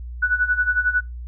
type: tone with tremolo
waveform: sine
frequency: 1480 Hz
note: F#6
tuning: in tune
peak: -14 dBFS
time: 0.22-1.01 s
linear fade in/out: 10 ms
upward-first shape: sine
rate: 11 Hz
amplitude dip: 80%
effects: noise-tail reverb RT60 0.2 s tail -26 dB re dry + added 60 Hz sine -30 dBFS peak until 1.27 s